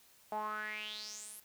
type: tone with band-pass filter sweep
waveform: sawtooth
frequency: 212.7 Hz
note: G#3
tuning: 42 cents sharp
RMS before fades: -42 dBFS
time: 0.32-1.4 s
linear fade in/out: 2 ms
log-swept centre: 750 to 12000 Hz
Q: 6.5
effects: white hiss -64 dBFS RMS until 1.44 s